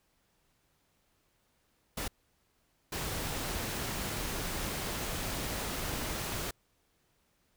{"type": "noise bursts at uneven times", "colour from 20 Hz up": "pink", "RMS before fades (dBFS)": -36, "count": 2, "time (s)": [[1.97, 2.08], [2.92, 6.51]], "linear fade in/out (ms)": 5, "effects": ["pink hiss -73 dBFS RMS until 7.56 s"]}